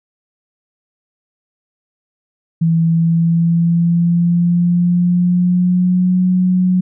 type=tone with pitch glide; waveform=sine; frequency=164.81 to 182.87 Hz; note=E3 to F#3; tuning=0 to -20 cents; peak=-10 dBFS; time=2.61-6.81 s; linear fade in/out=10 ms; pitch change=+180 cents; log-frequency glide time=2.84-6.21 s; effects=none